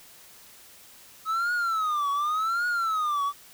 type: tone with vibrato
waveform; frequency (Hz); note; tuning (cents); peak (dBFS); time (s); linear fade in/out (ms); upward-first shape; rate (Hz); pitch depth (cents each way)
triangle; 1276; D#6; +43; -22; 1.25-3.33; 50; triangle; 0.88; 230
effects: white hiss -51 dBFS RMS until 3.53 s